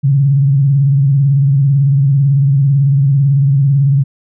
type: tone with vibrato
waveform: sine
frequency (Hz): 138.59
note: C#3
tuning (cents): 0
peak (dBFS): -7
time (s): 0.03-4.04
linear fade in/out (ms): 20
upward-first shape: sine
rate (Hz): 18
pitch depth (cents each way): 86
effects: none